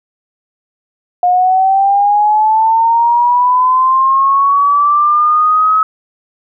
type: linear sweep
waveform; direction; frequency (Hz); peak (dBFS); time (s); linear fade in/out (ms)
sine; up; 712 to 1285; -7; 1.23-5.83; 2
effects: none